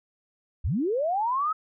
sine linear sweep, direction up, 46 to 1302 Hz, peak -23 dBFS, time 0.64-1.53 s, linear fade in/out 10 ms, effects none

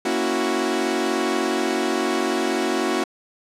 sawtooth chord, F# dominant seventh, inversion first, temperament equal, 233.1 / 277.2 / 329.6 / 370 Hz, A#3 / C#4 / E4 / F#4, 0 / 0 / 0 / 0 cents, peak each -24 / -23 / -22 / -20 dBFS, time 0.05-3.04 s, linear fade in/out 5 ms, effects low-pass 9000 Hz 12 dB/octave

